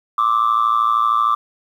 sine tone with amplitude modulation, 1175 Hz, D6, 1 cent sharp, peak -8 dBFS, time 0.18-1.35 s, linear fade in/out 5 ms, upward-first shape sine, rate 113 Hz, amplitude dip 90%, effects tanh soft clip ceiling -8 dBFS + 8-bit

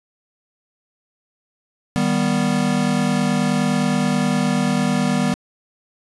square chord, Eb augmented, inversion none, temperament equal with one note detuned, 155.56 / 196 / 245.4 Hz, Eb3 / G3 / B3, 0 / 0 / -11 cents, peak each -24 / -21 / -21 dBFS, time 1.96-5.34 s, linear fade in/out 0 ms, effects resampled to 24000 Hz + 8-bit

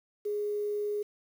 sine tone with quantisation, 415.3 Hz, G#4, in tune, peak -29 dBFS, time 0.25-1.03 s, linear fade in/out 10 ms, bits 9, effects none

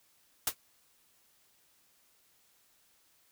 white noise with exponential decay, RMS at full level -23 dBFS, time 0.47-0.55 s, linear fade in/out 5 ms, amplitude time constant 16 ms, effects white hiss -68 dBFS RMS until 3.31 s

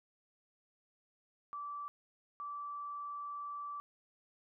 sine tone bursts at uneven times, 1161 Hz, D6, 20 cents flat, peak -40 dBFS, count 2, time 1.53-1.88 / 2.4-3.8 s, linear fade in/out 0 ms, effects none

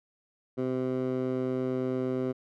15% pulse tone with band-pass filter, 128.8 Hz, C3, 27 cents flat, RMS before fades -30 dBFS, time 0.57-2.33 s, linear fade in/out 20 ms, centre 350 Hz, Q 1.1, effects none

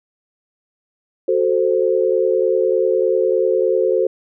sine chord, F# diminished, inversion none, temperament equal, 370 / 440 / 523.3 Hz, F#4 / A4 / C5, 0 / 0 / 0 cents, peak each -18 dBFS, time 1.28-4.07 s, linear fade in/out 5 ms, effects none

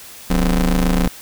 30% pulse ring-modulated tone, 77.78 Hz, D#2, in tune, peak -8 dBFS, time 0.3-1.08 s, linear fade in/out 5 ms, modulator 103 Hz, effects white hiss -38 dBFS RMS until 1.21 s

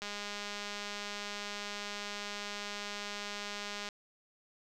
click train, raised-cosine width 0.2 ms, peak -23 dBFS, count 794, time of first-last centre 0.02-3.888 s, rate 205 Hz, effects none

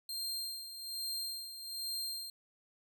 sawtooth tone with tremolo, 4186 Hz, C8, in tune, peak -33 dBFS, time 0.09-2.3 s, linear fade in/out 2 ms, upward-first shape sine, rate 1.2 Hz, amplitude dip 65%, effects none

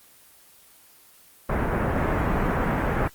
pink low-pass noise, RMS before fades -24 dBFS, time 1.49-3.08 s, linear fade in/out 5 ms, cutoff 1800 Hz, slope 24 dB/octave, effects white hiss -53 dBFS RMS until 3.14 s + Opus 24 kbps

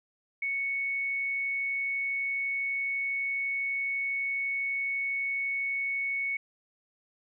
sine tone, 2217 Hz, C#7, in tune, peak -28 dBFS, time 0.42-6.37 s, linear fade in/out 5 ms, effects none

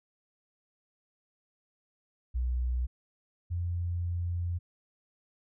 sine tone pair in turn, 61.74 / 87.08 Hz, B1 / F2, 0 / -5 cents, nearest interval tritone, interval 595 cents, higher second, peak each -27 / -29 dBFS, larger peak first, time 2.34-2.87 / 3.5-4.59 s, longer second, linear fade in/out 20 ms, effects none

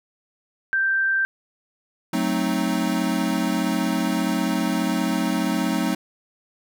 sine tone, 1568 Hz, G6, in tune, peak -18 dBFS, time 0.73-1.25 s, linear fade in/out 0 ms
square chord, F# diminished seventh, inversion none, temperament equal, 185 / 220 / 261.6 / 311.1 Hz, F#3 / A3 / C4 / Eb4, 0 / 0 / 0 / 0 cents, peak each -27 dBFS, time 2.13-5.95 s, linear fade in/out 5 ms
effects none

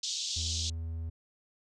pink band-pass noise, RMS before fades -35 dBFS, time 0.03-0.7 s, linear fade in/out 5 ms, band 3300 to 7100 Hz, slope 48 dB/octave
triangle tone, 81.8 Hz, E2, 13 cents flat, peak -32 dBFS, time 0.36-1.1 s, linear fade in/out 10 ms
effects none

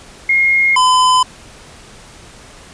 sine / square tone pair in turn, 2144 / 1014.2 Hz, C7 / B5, +42 / +46 cents, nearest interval octave + minor second, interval 1296 cents, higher first, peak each -9 dBFS, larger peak neither, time 0.29-0.76 / 0.76-1.23 s, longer neither, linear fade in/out 5 ms, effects pink hiss -39 dBFS RMS until 2.73 s + resampled to 22050 Hz

